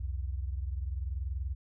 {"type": "tone pair together", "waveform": "sine", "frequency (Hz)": [63.9, 84.36], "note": ["C2", "E2"], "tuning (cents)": [-40, 41], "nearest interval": "perfect fourth", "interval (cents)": 481, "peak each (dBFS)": [-33, -38], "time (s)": [0, 1.55], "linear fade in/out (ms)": 10, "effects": []}